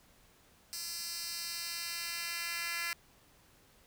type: tone with high-pass filter sweep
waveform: 10% pulse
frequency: 340.7 Hz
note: F4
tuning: 43 cents flat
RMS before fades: -39 dBFS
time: 0.73-2.93 s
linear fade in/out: 0 ms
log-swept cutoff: 5400 to 2200 Hz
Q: 1.4
effects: pink hiss -64 dBFS RMS until 3.86 s